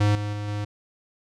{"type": "tone with level steps", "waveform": "square", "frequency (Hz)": 103.83, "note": "G#2", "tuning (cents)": 0, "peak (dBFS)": [-18, -27, -29, -27], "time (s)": [0, 0.65], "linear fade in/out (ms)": 10, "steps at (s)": [0.15, 0.33, 0.48], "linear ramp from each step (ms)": 2, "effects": ["low-pass 6000 Hz 12 dB/octave"]}